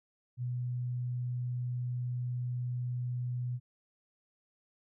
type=tone; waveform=sine; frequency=123.47 Hz; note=B2; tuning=in tune; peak=-32 dBFS; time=0.37-3.6 s; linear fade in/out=50 ms; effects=none